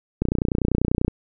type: click train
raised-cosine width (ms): 3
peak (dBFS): -7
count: 27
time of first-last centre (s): 0.22-1.081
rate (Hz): 30.2
effects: none